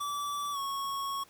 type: tone with pitch glide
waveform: square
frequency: 1156 to 1103.8 Hz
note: D6 to C#6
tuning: -28 to -8 cents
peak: -33 dBFS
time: 0-1.24 s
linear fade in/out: 10 ms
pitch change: -80 cents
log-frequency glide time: 0.52-0.58 s
effects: pink hiss -59 dBFS RMS until 1.29 s + high-pass 80 Hz 12 dB/octave